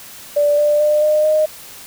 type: tone with pitch steps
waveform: sine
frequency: 584 / 592.2 / 600.4 / 608.8 / 617.3 Hz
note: D5 / D5 / D5 / D#5 / D#5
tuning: -10 / +14 / +38 / -38 / -14 cents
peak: -11 dBFS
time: 0.36-1.46 s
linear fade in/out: 10 ms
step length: 220 ms
effects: white hiss -37 dBFS RMS until 1.86 s